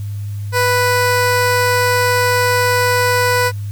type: tone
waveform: 15% pulse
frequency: 493.9 Hz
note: B4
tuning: in tune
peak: -6 dBFS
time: 0.52-3.52 s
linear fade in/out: 50 ms
effects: added 102 Hz sine -21 dBFS peak until 3.71 s + white hiss -46 dBFS RMS until 3.71 s